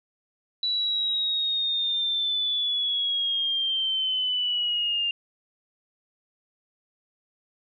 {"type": "linear sweep", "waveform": "sine", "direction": "down", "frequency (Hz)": [3951, 2794], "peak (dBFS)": -23, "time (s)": [0.63, 5.11], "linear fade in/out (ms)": 2, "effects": []}